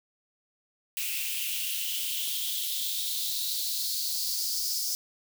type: noise with high-pass filter sweep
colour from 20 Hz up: blue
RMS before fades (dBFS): -31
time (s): 0.97-4.95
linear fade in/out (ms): 0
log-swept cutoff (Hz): 2500 to 5200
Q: 5.2
effects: none